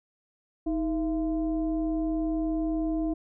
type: tone with frequency modulation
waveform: sine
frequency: 316.4 Hz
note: D#4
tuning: 29 cents sharp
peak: -25 dBFS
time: 0.66-3.14 s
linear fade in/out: 10 ms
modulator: 358 Hz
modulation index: 0.58
effects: none